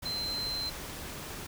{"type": "tone in noise", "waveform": "sine", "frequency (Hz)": 4100, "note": "C8", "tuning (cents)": -36, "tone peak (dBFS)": -32, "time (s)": [0.05, 0.7], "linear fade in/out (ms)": 10, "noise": "pink", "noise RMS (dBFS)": -41, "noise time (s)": [0.02, 1.47], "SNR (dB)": 6, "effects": []}